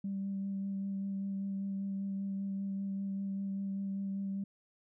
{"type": "tone with vibrato", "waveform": "sine", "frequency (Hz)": 196, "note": "G3", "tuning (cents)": 0, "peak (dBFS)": -33, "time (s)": [0.04, 4.44], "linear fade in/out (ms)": 5, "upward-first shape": "sine", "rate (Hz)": 5.1, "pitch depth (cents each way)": 13, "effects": ["tanh soft clip ceiling -29 dBFS"]}